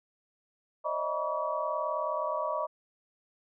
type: tone cluster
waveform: sine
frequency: 542 / 611 / 650 / 965 / 1137 Hz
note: C#5 / D#5 / E5 / B5 / C#6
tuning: -39 / -32 / -24 / -40 / +44 cents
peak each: -40 / -33 / -39 / -35 / -34 dBFS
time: 0.84-2.67 s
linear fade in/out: 20 ms
effects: none